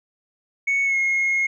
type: tone with pitch glide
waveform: sine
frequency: 2217 to 2156 Hz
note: C#7 to C#7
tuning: 0 to -49 cents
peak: -16 dBFS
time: 0.67-1.47 s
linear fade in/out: 10 ms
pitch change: -49 cents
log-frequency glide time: 0.84-0.97 s
effects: tanh soft clip ceiling -16 dBFS